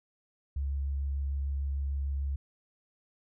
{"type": "tone with vibrato", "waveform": "sine", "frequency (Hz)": 69.4, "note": "C#2", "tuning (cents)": 3, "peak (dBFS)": -29, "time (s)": [0.56, 2.36], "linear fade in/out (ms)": 5, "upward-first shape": "sine", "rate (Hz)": 6.7, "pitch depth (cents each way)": 11, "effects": []}